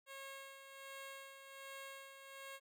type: tone with tremolo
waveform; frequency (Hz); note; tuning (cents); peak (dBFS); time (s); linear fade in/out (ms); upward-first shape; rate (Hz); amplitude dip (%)
10% pulse; 544; C#5; -33; -40; 0.06-2.6; 50; sine; 1.3; 55
effects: none